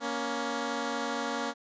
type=tone pair together; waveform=10% pulse; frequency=235.1 / 279.6 Hz; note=A#3 / C#4; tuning=+15 / +15 cents; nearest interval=minor third; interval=300 cents; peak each=-25 dBFS; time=0-1.54 s; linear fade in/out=50 ms; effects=resampled to 16000 Hz